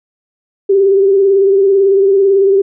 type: tone with vibrato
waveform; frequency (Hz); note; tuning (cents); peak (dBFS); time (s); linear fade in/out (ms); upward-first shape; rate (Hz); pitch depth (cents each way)
sine; 392; G4; 0; -6; 0.69-2.62; 10; sine; 18; 43
effects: none